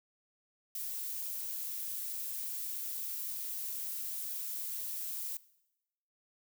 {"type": "noise", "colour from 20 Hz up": "violet", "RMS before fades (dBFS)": -39, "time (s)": [0.75, 5.37], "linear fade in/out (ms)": 2, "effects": ["noise-tail reverb RT60 0.9 s tail -20 dB re dry"]}